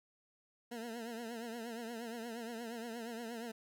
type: tone with vibrato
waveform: 20% pulse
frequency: 231.6 Hz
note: A#3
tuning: 11 cents flat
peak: -37 dBFS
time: 0.71-3.52 s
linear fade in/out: 10 ms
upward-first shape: triangle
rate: 8.5 Hz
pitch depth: 96 cents each way
effects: none